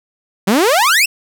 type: exponential sweep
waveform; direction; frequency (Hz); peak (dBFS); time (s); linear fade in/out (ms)
sawtooth; up; 180.5 to 2794; -6; 0.47-1.06; 10
effects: none